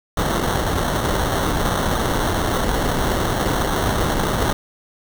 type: noise with sample-and-hold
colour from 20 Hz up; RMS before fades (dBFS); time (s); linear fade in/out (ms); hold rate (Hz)
pink; -20; 0.17-4.53; 2; 2450
effects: none